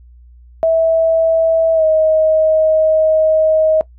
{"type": "tone with pitch glide", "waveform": "sine", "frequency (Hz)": [652, 629.8], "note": ["E5", "D#5"], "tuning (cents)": [-19, 21], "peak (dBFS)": -9, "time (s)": [0.63, 3.81], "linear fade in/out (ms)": 0, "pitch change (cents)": -60, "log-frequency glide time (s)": [1.74, 1.84], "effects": ["noise-tail reverb RT60 0.1 s tail -19 dB re dry", "added 60 Hz sine -39 dBFS peak until 3.98 s"]}